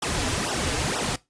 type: noise with flanger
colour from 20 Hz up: pink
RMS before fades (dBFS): -26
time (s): 0.02-1.16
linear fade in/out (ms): 5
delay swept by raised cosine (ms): 0.44 to 5.64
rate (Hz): 2.1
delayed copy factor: -0.95
effects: noise-tail reverb RT60 0.2 s tail -19 dB re dry + resampled to 22050 Hz